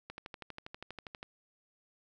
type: click train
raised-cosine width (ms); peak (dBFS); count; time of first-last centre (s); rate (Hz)
0.3; -27; 15; 0.1-1.229; 12.4
effects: none